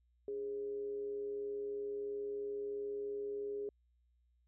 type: tone with amplitude modulation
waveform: sine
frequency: 410.7 Hz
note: G#4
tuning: 19 cents flat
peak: -36 dBFS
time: 0.28-3.69 s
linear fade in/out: 2 ms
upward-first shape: sine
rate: 123 Hz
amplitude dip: 35%
effects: added 60 Hz sine -70 dBFS peak until 4.47 s